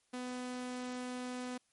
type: tone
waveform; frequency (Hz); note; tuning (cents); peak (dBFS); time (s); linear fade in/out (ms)
sawtooth; 250; B3; +21; -35; 0.13-1.58; 10
effects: white hiss -75 dBFS RMS until 1.72 s + MP3 48 kbps